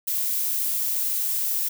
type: noise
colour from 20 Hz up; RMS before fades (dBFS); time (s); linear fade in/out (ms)
violet; -25; 0.07-1.69; 10
effects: none